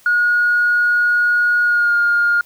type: tone with pitch glide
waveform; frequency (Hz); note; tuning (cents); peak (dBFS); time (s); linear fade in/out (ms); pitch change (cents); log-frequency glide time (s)
sine; 1444 to 1415.9; F#6 to F6; -43 to +23; -11; 0.06-2.41; 2; -34; 1.63-1.95
effects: tanh soft clip ceiling -7 dBFS + white hiss -50 dBFS RMS until 2.45 s